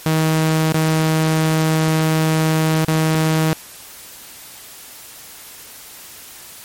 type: tone with dropouts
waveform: sawtooth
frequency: 158.4 Hz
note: D#3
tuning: 31 cents sharp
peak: -10 dBFS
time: 0.06-3.53 s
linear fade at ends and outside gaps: 0 ms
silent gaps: 0.724-0.744 / 2.847-2.881 s
effects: white hiss -38 dBFS RMS until 6.64 s + MP3 64 kbps